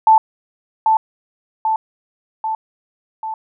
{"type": "tone with echo", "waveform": "sine", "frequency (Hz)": 880, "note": "A5", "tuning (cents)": 0, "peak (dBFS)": -6, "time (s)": [0.07, 0.18], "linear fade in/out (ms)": 2, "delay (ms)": 790, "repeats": 4, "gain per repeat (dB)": -4, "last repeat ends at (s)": 3.34, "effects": []}